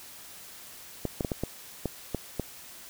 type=clicks; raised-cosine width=2 ms; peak=-15 dBFS; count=8; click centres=1.053 / 1.208 / 1.248 / 1.318 / 1.436 / 1.857 / 2.147 / 2.397 s; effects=white hiss -47 dBFS RMS until 2.89 s